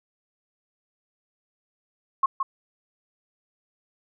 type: tone with echo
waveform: sine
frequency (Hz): 1081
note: C#6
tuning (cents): -44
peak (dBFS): -16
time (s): 2.23-2.26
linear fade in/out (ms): 5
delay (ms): 170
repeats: 1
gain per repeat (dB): -6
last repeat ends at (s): 2.43
effects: none